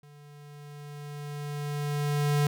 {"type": "tone with level ramp", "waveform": "square", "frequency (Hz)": 146.1, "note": "D3", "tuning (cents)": -9, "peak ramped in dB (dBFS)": [-51, -22], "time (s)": [0.03, 2.47], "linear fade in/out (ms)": 2, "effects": []}